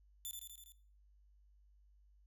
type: tone with echo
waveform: 5% pulse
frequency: 3514 Hz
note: A7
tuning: 3 cents flat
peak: -34 dBFS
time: 0.25-0.31 s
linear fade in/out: 0 ms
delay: 82 ms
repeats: 5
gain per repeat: -3 dB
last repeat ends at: 0.72 s
effects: noise-tail reverb RT60 0.5 s tail -20 dB re dry + added 50 Hz sine -64 dBFS peak until 2.26 s